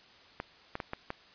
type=clicks; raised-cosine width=0.5 ms; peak=-20 dBFS; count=5; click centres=0.401 / 0.754 / 0.802 / 0.934 / 1.104 s; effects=white hiss -57 dBFS RMS until 1.34 s + resampled to 11025 Hz